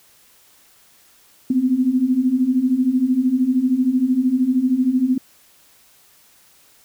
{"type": "beating tone pair", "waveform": "sine", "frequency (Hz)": [246.9, 259.9], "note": ["B3", "C4"], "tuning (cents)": [0, -11], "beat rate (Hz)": 13, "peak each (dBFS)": [-20, -16], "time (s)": [1.5, 5.18], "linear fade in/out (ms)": 5, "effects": ["white hiss -53 dBFS RMS until 6.84 s"]}